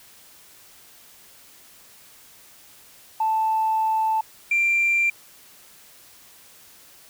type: tone pair in turn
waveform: sine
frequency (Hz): 880 / 2368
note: A5 / D7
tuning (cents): 0 / +14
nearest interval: octave + perfect fourth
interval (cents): 1714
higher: second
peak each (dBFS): -18 / -16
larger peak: second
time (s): 3.2-4.21 / 4.51-5.1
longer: first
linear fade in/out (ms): 5
effects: tanh soft clip ceiling -14 dBFS + white hiss -50 dBFS RMS until 7.09 s